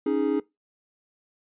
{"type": "chord", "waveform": "triangle", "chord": "C# suspended second", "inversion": "none", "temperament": "just", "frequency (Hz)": [277.2, 311.8, 415.8], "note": ["C#4", "D#4", "G#4"], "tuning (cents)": [0, 4, 2], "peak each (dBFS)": -24, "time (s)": [0.06, 0.4], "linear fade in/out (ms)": 5, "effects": ["noise-tail reverb RT60 0.2 s tail -21 dB re dry", "resampled to 8000 Hz"]}